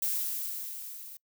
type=noise with level ramp; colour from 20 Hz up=violet; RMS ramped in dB=-29 to -46 dBFS; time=0.02-1.17 s; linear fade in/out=5 ms; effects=noise-tail reverb RT60 0.1 s tail -24 dB re dry